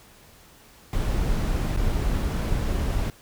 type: noise with dropouts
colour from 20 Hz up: brown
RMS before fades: -24 dBFS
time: 0.93-3.1 s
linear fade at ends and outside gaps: 1 ms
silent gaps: 1.764-1.773 s
effects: pink hiss -52 dBFS RMS until 3.21 s